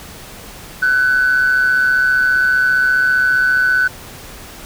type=tone with amplitude modulation; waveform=sine; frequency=1503 Hz; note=F#6; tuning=27 cents sharp; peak=-7 dBFS; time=0.82-3.88 s; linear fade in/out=10 ms; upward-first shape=sine; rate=135 Hz; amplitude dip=55%; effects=tanh soft clip ceiling -7 dBFS + pink hiss -35 dBFS RMS until 4.65 s